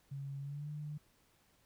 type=tone with pitch glide; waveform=sine; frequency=138.59 to 149.4 Hz; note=C#3 to D3; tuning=0 to +30 cents; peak=-40 dBFS; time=0.11-0.98 s; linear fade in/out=10 ms; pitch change=+130 cents; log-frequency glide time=0.4-0.69 s; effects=pink hiss -71 dBFS RMS until 1.65 s